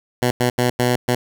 10% pulse tone bursts at uneven times, 123.47 Hz, B2, in tune, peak -7 dBFS, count 5, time 0.22-0.31 / 0.4-0.5 / 0.58-0.7 / 0.79-0.96 / 1.08-1.15 s, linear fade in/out 5 ms, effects none

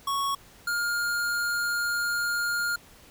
square tone pair in turn, 1108.7 / 1412.9 Hz, C#6 / F6, 0 / +20 cents, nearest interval major third, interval 420 cents, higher second, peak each -26 / -26 dBFS, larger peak neither, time 0.07-0.35 / 0.67-2.76 s, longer second, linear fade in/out 5 ms, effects pink hiss -53 dBFS RMS until 3.1 s

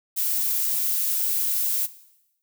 violet noise, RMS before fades -24 dBFS, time 0.16-1.87 s, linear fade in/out 20 ms, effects noise-tail reverb RT60 0.9 s tail -17 dB re dry

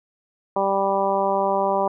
harmonic tone, 196.1 Hz, G3, 1 cent sharp, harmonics 1 / 2 / 3 / 4 / 5 / 6, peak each -31 / -26 / -23 / -24 / -24 / -32 dBFS, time 0.56-1.88 s, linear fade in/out 5 ms, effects none

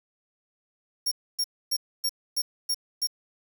sawtooth tone bursts, 5550 Hz, F8, 12 cents flat, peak -21 dBFS, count 7, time 1.06-3.072 s, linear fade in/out 10 ms, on 56 ms, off 270 ms, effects 8-bit

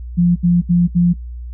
sine tone bursts, 174.61 Hz, F3, in tune, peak -9 dBFS, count 4, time 0.17-1.137 s, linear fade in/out 20 ms, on 190 ms, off 69 ms, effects noise-tail reverb RT60 0.1 s tail -23 dB re dry + added 60 Hz sine -26 dBFS peak until 1.53 s

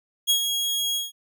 sawtooth tone with ADSR envelope, 3301 Hz, G#7, 11 cents flat, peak -13 dBFS, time 0.27-1.12 s, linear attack 31 ms, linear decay 90 ms, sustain -7 dB, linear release 160 ms, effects none

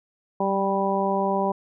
harmonic tone with a mistuned harmonic, 196 Hz, G3, in tune, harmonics 1 / 2 / 3 / 4 / 5, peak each -27 / -27 / -27 / -27 / -27 dBFS, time 0.4-1.52 s, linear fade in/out 5 ms, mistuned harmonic 1, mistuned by -16 cents, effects none

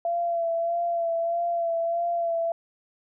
sine tone with vibrato, 678 Hz, E5, 49 cents sharp, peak -23 dBFS, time 0.05-2.52 s, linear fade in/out 2 ms, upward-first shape sine, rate 1.6 Hz, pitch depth 28 cents each way, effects none

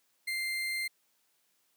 35% pulse tone, 2093 Hz, C7, in tune, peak -30 dBFS, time 0.27-0.88 s, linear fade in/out 10 ms, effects white hiss -73 dBFS RMS until 1.76 s + high-pass 150 Hz 12 dB/octave

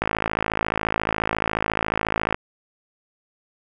click train, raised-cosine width 0.5 ms, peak -6 dBFS, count 127, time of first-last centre 0.02-2.345 s, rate 54.2 Hz, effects none

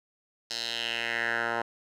10% pulse tone with band-pass filter sweep, 116.6 Hz, A#2, 1 cent sharp, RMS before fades -31 dBFS, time 0.5-1.62 s, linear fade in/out 5 ms, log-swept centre 4800 to 1100 Hz, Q 3.1, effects none

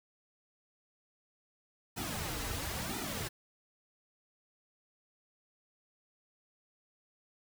pink noise with flanger, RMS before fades -38 dBFS, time 1.96-3.29 s, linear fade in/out 20 ms, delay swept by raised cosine 1.8 to 5.7 ms, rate 0.98 Hz, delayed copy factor -1, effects none

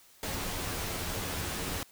pink noise with comb filter, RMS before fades -35 dBFS, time 0.23-1.83 s, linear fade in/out 0 ms, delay 11 ms, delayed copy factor +0.5, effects white hiss -59 dBFS RMS until 1.91 s

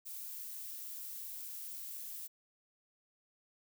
violet noise, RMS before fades -45 dBFS, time 0.05-2.28 s, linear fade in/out 20 ms, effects none

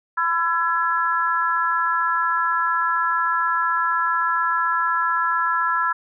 harmonic tone, 335.8 Hz, E4, 32 cents sharp, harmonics 3 / 4 / 5, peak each -23 / -21 / -24 dBFS, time 0.17-5.93 s, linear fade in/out 10 ms, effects none

